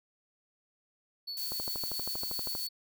triangle tone with tremolo, 4435 Hz, C#8, in tune, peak -34 dBFS, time 1.27-2.69 s, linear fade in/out 10 ms, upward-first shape triangle, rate 7.5 Hz, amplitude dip 45%
violet noise, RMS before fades -38 dBFS, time 1.37-2.67 s, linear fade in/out 2 ms
click train, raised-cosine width 1 ms, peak -26 dBFS, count 14, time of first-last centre 1.52-2.552 s, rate 12.6 Hz
effects none

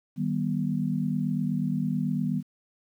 sine chord, Eb augmented, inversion none, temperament just, 155.56 / 194.45 / 243.1 Hz, Eb3 / G3 / B3, 0 / -14 / -27 cents, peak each -29 dBFS, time 0.16-2.43 s, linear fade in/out 50 ms, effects 10-bit

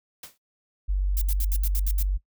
white noise with exponential decay, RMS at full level -36 dBFS, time 0.23-0.38 s, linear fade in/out 5 ms, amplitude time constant 32 ms
sine tone, 47.72 Hz, G1, 46 cents flat, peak -21 dBFS, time 0.88-2.18 s, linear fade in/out 20 ms
violet noise bursts, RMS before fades -31 dBFS, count 8, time 1.17-2.026 s, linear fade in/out 0 ms, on 44 ms, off 72 ms
effects noise-tail reverb RT60 0.1 s tail -20 dB re dry

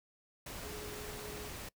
sine tone in noise, 420 Hz, G#4, 19 cents sharp, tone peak -47 dBFS, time 0.64-1.49 s, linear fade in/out 5 ms, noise pink, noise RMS -45 dBFS, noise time 0.46-1.69 s, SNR -5 dB, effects noise-tail reverb RT60 0.1 s tail -23 dB re dry

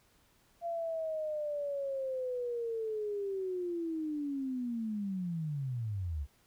sine linear sweep, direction down, 688 to 65.8 Hz, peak -33 dBFS, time 0.61-6.27 s, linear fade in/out 50 ms, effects pink hiss -68 dBFS RMS until 6.46 s

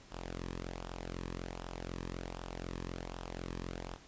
sawtooth tone with flanger, 44.02 Hz, F1, 14 cents sharp, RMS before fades -43 dBFS, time 0.11-3.97 s, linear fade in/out 20 ms, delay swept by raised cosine 0.45 to 1.43 ms, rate 1.3 Hz, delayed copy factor -0.65, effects pink hiss -58 dBFS RMS until 4.07 s + resampled to 16000 Hz

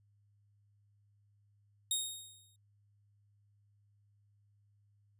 15% pulse tone with exponential decay, 3729 Hz, A#7, in tune, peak -22 dBFS, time 1.91-2.56 s, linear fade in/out 2 ms, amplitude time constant 140 ms, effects added 102 Hz sine -67 dBFS peak until 5.19 s + resampled to 32000 Hz

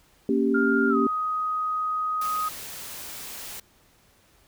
sine chord, G diminished, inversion first, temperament equal, 233.1 / 277.2 / 392 Hz, Bb3 / Db4 / G4, 0 / 0 / 0 cents, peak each -24 dBFS, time 0.29-1.07 s, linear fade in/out 2 ms
sine tone with pitch glide, 1406 to 1252.6 Hz, F6 to D#6, +11 to +11 cents, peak -24 dBFS, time 0.54-2.49 s, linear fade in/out 10 ms, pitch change -200 cents, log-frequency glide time 0.89-0.96 s
white noise, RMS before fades -38 dBFS, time 2.21-3.6 s, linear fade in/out 5 ms
effects pink hiss -60 dBFS RMS until 4.47 s

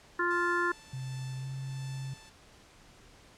harmonic tone, 349.2 Hz, F4, in tune, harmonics 1 / 3 / 4 / 5, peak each -32 / -32 / -32 / -32 dBFS, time 0.19-0.72 s, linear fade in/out 5 ms
5% pulse tone with tremolo, 880 Hz, A5, in tune, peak -35 dBFS, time 0.3-2.3 s, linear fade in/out 10 ms, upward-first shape sine, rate 1.4 Hz, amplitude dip 50%
sine tone with pitch glide, 130.81 to 134.02 Hz, C3 to C3, 0 to +42 cents, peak -35 dBFS, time 0.93-2.14 s, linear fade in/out 5 ms, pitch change +42 cents, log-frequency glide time 1.39-1.46 s
effects pink hiss -57 dBFS RMS until 3.37 s + low-pass 8000 Hz 12 dB/octave

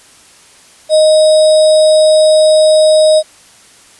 sine tone with sample-and-hold, 622 Hz, D#5, 1 cent flat, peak -4 dBFS, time 0.89-3.23 s, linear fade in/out 50 ms, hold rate 4410 Hz, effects white hiss -42 dBFS RMS until 3.99 s + resampled to 24000 Hz

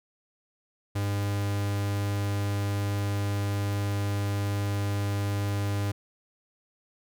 45% pulse tone, 101.2 Hz, G#2, 44 cents flat, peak -26 dBFS, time 0.95-5.92 s, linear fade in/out 10 ms, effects none

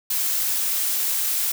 blue noise, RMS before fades -23 dBFS, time 0.1-1.52 s, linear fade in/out 5 ms, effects none

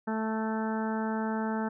harmonic tone, 220 Hz, A3, in tune, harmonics 1 / 2 / 3 / 4 / 5 / 6 / 7 / 8, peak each -30 / -37 / -40 / -36 / -47 / -42 / -42 / -48 dBFS, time 0.07-1.69 s, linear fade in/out 10 ms, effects none

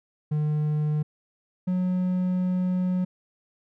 triangle tone pair in turn, 151.1 / 182.56 Hz, D3 / F#3, +50 / -23 cents, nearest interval minor third, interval 327 cents, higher second, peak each -20 dBFS, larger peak neither, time 0.31-1.03 / 1.67-3.05 s, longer second, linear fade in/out 10 ms, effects none

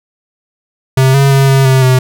square tone with pitch steps, 132.1 / 138.1 / 136.4 / 135.2 / 131.9 / 128.7 Hz, C3 / C#3 / C#3 / C#3 / C3 / C3, +17 / -6 / -28 / -43 / +14 / -28 cents, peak -6 dBFS, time 0.97-1.99 s, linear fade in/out 5 ms, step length 170 ms, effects none

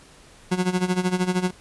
30% pulse tone with tremolo, 182.3 Hz, F#3, 25 cents flat, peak -15 dBFS, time 0.51-1.51 s, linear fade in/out 10 ms, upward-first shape sine, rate 13 Hz, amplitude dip 80%, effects pink hiss -50 dBFS RMS until 1.6 s + resampled to 24000 Hz

